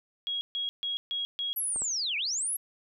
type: tone bursts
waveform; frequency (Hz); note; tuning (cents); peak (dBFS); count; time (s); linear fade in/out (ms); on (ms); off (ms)
sine; 3302; G#7; -11; -29; 5; 0.27-1.53; 0; 140; 140
type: linear two-way sweep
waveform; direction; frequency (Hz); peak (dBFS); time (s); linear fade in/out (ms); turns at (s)
sine; down then up; 11840 to 2200 to 11590; -28; 1.56-2.57; 10; 2.17
type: clicks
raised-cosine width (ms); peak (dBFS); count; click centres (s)
1; -29; 2; 1.761 / 1.82
effects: none